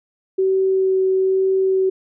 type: tone with vibrato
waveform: sine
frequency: 380 Hz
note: F#4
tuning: 46 cents sharp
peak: -14 dBFS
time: 0.38-1.9 s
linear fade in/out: 10 ms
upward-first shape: sine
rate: 1.1 Hz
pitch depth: 8 cents each way
effects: none